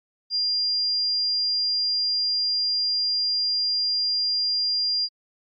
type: tone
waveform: sine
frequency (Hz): 4800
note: D8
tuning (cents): +37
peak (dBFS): -21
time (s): 0.3-5.09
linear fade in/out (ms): 50
effects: AAC 64 kbps